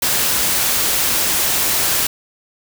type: noise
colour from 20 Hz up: white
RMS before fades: -17 dBFS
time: 0.02-2.07 s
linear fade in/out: 5 ms
effects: none